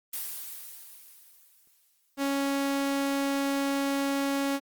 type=noise with exponential decay; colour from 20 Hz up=blue; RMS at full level=-33 dBFS; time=0.13-2.25 s; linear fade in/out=5 ms; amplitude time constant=460 ms
type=tone; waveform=sawtooth; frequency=277.3 Hz; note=C#4; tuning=1 cent sharp; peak=-22 dBFS; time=2.17-4.6 s; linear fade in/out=50 ms
effects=Opus 24 kbps